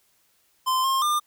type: tone with pitch steps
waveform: square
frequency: 1036 / 1066 / 1201 Hz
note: C6 / C6 / D6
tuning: -17 / +32 / +38 cents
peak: -21 dBFS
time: 0.66-1.2 s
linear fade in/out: 20 ms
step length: 180 ms
effects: white hiss -65 dBFS RMS until 1.26 s